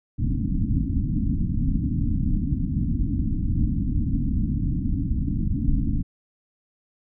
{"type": "low-pass noise", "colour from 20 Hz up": "pink", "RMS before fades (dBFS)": -23, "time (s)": [0.18, 6.03], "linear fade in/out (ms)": 20, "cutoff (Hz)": 300, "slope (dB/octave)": 96, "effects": []}